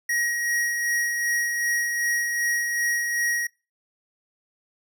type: tone with tremolo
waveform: square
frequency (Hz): 1894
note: A#6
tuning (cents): +27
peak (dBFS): -22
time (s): 0.09-3.47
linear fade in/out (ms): 5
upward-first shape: sine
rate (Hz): 2.6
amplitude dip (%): 35
effects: noise-tail reverb RT60 0.3 s tail -24 dB re dry